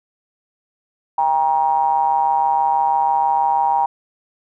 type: ring-modulated tone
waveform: triangle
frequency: 73.1 Hz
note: D2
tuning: 7 cents flat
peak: -9 dBFS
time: 1.18-3.86 s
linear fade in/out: 5 ms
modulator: 870 Hz
effects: none